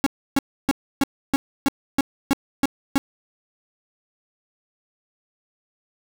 45% pulse tone bursts, 275.7 Hz, C#4, 9 cents flat, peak -15 dBFS, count 10, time 0.04-2.98 s, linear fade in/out 0 ms, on 24 ms, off 300 ms, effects none

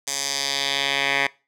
10% pulse tone with band-pass filter sweep, 138.9 Hz, C#3, 4 cents sharp, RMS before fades -24 dBFS, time 0.07-1.27 s, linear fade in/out 5 ms, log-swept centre 7000 to 2100 Hz, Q 1.8, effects noise-tail reverb RT60 0.3 s tail -22 dB re dry

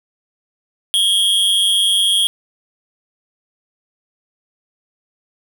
square tone with amplitude modulation, 3262 Hz, G#7, 32 cents flat, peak -10 dBFS, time 0.94-2.27 s, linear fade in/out 0 ms, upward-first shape sine, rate 194 Hz, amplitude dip 65%, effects 7-bit

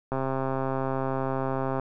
click train, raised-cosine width 1 ms, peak -15 dBFS, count 224, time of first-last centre 0.12-1.797 s, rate 133 Hz, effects none

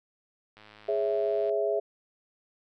click train, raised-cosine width 0.3 ms, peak -35 dBFS, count 99, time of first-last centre 0.57-1.495 s, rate 106 Hz
sine chord, C# minor, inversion second, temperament equal, 415.3 / 554.4 / 659.3 Hz, G#4 / C#5 / E5, 0 / 0 / 0 cents, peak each -28 / -32 / -28 dBFS, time 0.88-1.8 s, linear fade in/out 10 ms
effects none

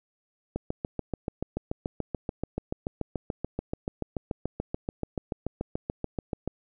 click train, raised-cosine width 2 ms, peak -16 dBFS, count 42, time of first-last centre 0.56-6.476 s, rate 6.93 Hz, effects none

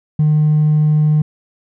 sine tone with hard clipping, 152.2 Hz, D#3, 38 cents flat, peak -10 dBFS, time 0.19-1.22 s, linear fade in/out 5 ms, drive 1 dB, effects none

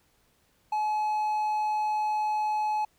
triangle tone, 852 Hz, G#5, 44 cents sharp, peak -23 dBFS, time 0.72-2.85 s, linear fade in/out 5 ms, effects pink hiss -67 dBFS RMS until 2.98 s

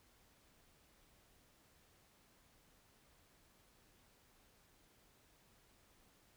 silence, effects pink hiss -70 dBFS RMS until 6.36 s

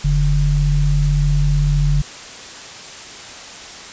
sine tone pair together, 43.08 / 144.9 Hz, F1 / D3, -23 / -23 cents, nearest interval octave + major sixth, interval 2100 cents, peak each -15 dBFS, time 0.04-2.02 s, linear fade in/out 10 ms, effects white hiss -34 dBFS RMS until 3.92 s + resampled to 16000 Hz

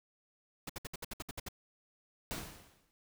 pink noise bursts, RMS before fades -41 dBFS, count 10, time 0.67-1.487 s, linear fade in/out 5 ms, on 25 ms, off 63 ms
pink noise with exponential decay, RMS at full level -38 dBFS, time 2.31-2.91 s, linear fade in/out 0 ms, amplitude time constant 130 ms
click, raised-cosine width 3 ms, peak -33 dBFS, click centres 2.381 s
effects none

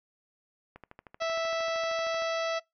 click train, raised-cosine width 0.5 ms, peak -31 dBFS, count 20, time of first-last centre 0.76-2.222 s, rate 13 Hz
harmonic tone, 658 Hz, E5, 3 cents flat, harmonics 1 / 2 / 3 / 4 / 5 / 6 / 7 / 8 / 9, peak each -29 / -35 / -39 / -41 / -43 / -45 / -46 / -47 / -48 dBFS, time 1.2-2.6 s, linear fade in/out 20 ms
effects noise-tail reverb RT60 0.2 s tail -25 dB re dry

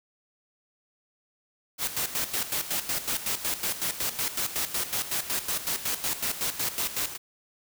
white noise with tremolo, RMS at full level -28 dBFS, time 1.78-7.18 s, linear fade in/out 50 ms, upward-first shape square, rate 5.4 Hz, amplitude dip 70%, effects none

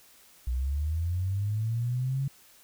sine linear sweep, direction up, 59.3 to 138.8 Hz, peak -26 dBFS, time 0.47-2.28 s, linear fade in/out 5 ms, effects white hiss -57 dBFS RMS until 2.63 s

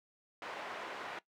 pink band-pass noise, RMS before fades -44 dBFS, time 0.42-1.19 s, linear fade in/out 2 ms, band 550 to 2200 Hz, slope 12 dB/octave, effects noise-tail reverb RT60 0.1 s tail -18 dB re dry

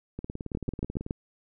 two click trains, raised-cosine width 3 ms, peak -22 / -16 dBFS, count 17 / 5, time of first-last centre 0.19-1.064 / 0.55-1.109 s, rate 18.3 / 7.16 Hz, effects none

